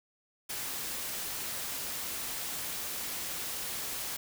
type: noise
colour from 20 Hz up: white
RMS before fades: -37 dBFS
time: 0.49-4.17 s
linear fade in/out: 10 ms
effects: none